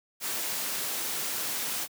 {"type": "noise", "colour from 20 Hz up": "white", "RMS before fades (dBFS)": -32, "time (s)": [0.2, 1.88], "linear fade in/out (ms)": 50, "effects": ["high-pass 150 Hz 12 dB/octave"]}